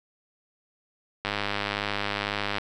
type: click train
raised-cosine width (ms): 0.3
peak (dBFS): -11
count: 137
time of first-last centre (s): 1.25-2.583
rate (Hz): 102
effects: none